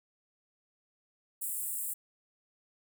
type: high-pass noise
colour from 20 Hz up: pink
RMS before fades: -36 dBFS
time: 1.41-1.94 s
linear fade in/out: 10 ms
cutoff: 7700 Hz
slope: 96 dB/octave
effects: none